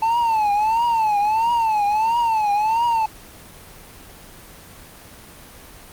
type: tone with vibrato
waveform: triangle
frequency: 880 Hz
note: A5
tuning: in tune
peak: -14 dBFS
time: 0.02-3.06 s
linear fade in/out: 5 ms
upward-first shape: triangle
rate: 1.5 Hz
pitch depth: 150 cents each way
effects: pink hiss -42 dBFS RMS until 5.92 s + Opus 24 kbps